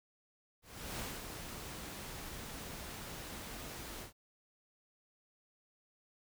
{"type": "noise with ADSR envelope", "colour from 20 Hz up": "pink", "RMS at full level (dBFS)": -41, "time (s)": [0.62, 4.13], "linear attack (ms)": 370, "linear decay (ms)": 230, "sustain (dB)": -5, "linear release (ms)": 120, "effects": []}